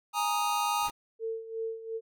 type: chord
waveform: square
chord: Ab suspended second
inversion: none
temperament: equal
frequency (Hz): 830.6 / 932.3 / 1244.5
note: Ab5 / Bb5 / Eb6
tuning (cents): 0 / 0 / 0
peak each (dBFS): -32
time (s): 0.13-0.91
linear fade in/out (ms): 50
type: noise with exponential growth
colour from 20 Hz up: pink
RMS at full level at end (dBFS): -41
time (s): 0.71-0.9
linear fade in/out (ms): 0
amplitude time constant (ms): 41
type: tone with tremolo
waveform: sine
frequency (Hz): 450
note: A4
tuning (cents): +39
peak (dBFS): -30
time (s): 1.19-2.01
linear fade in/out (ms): 50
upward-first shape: sine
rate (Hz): 2.8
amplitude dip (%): 75
effects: none